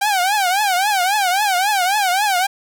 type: tone with vibrato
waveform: sawtooth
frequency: 779 Hz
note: G5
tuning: 11 cents flat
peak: -11 dBFS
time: 0.01-2.47 s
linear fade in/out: 10 ms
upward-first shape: triangle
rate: 3.7 Hz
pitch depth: 190 cents each way
effects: none